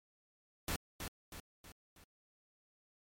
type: noise with echo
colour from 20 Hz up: pink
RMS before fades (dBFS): -37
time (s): 0.68-0.76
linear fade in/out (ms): 2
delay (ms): 320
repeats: 4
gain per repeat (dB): -6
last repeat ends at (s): 2.04
effects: MP3 64 kbps